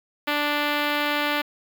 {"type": "tone with notch filter", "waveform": "5% pulse", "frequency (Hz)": 293.7, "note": "D4", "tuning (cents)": 0, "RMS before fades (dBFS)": -24, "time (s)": [0.27, 1.42], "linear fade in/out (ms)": 10, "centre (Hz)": 8600, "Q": 0.52, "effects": ["8-bit"]}